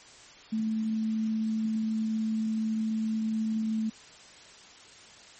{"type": "tone", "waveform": "sine", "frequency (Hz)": 220, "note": "A3", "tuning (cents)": 0, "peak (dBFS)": -26, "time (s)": [0.52, 3.9], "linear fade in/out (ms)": 10, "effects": ["white hiss -51 dBFS RMS until 5.39 s", "MP3 32 kbps"]}